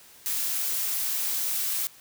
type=noise; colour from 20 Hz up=blue; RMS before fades=-28 dBFS; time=0.26-1.87 s; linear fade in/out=0 ms; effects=white hiss -52 dBFS RMS until 2 s